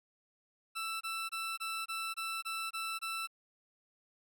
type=tone bursts; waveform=20% pulse; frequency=1328 Hz; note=E6; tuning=12 cents sharp; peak=-31 dBFS; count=9; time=0.75-3.274 s; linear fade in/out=20 ms; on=260 ms; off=23 ms; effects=none